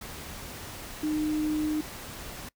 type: tone in noise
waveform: sine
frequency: 305.9 Hz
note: D#4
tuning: 29 cents flat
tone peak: -25 dBFS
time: 1.03-1.81 s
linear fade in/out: 5 ms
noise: pink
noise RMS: -41 dBFS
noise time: 0.01-2.49 s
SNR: +13 dB
effects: noise-tail reverb RT60 0.1 s tail -22 dB re dry